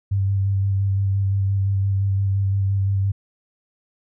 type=tone with vibrato; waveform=sine; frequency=98 Hz; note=G2; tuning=in tune; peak=-17 dBFS; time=0.11-3.12 s; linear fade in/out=10 ms; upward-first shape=square; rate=5.8 Hz; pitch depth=15 cents each way; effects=none

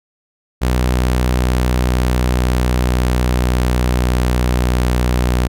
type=tone with pitch glide; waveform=sawtooth; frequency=62.2 to 61.49 Hz; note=B1 to B1; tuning=+13 to -7 cents; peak=-9 dBFS; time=0.61-5.48 s; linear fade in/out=20 ms; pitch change=-20 cents; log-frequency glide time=1.22-5.05 s; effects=none

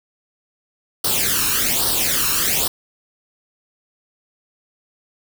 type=noise with flanger; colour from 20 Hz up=white; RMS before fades=-19 dBFS; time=1.04-2.68 s; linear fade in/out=5 ms; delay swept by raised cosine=0.21 to 0.75 ms; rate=1.2 Hz; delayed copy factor=+0.75; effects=none

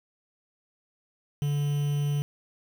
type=tone with quantisation; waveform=triangle; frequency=144.8 Hz; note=D3; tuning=24 cents flat; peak=-22 dBFS; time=1.42-2.22 s; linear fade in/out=0 ms; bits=7; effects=none

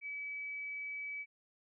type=tone; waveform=sine; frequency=2289 Hz; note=D7; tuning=45 cents flat; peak=-39 dBFS; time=0.01-1.26 s; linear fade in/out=50 ms; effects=none

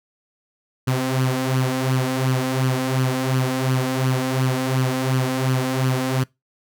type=tone with flanger; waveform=sawtooth; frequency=130 Hz; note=C3; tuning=11 cents flat; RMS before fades=-21 dBFS; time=0.87-6.24 s; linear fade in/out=10 ms; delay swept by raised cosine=0.66 to 4.06 ms; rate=2.8 Hz; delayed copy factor=+0.6; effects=noise-tail reverb RT60 0.2 s tail -23 dB re dry

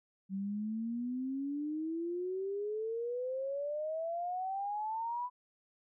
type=exponential sweep; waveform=sine; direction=up; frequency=189.9 to 999 Hz; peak=-34 dBFS; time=0.29-5.3 s; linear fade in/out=50 ms; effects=none

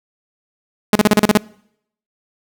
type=tone bursts; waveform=sawtooth; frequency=210.4 Hz; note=G#3; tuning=23 cents sharp; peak=-4 dBFS; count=8; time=0.93-1.374 s; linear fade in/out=2 ms; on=24 ms; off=36 ms; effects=noise-tail reverb RT60 0.7 s tail -24 dB re dry

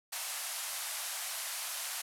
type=band-pass noise; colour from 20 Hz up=white; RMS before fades=-39 dBFS; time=0.12-2.02 s; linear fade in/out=10 ms; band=610 to 13000 Hz; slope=48 dB/octave; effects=none

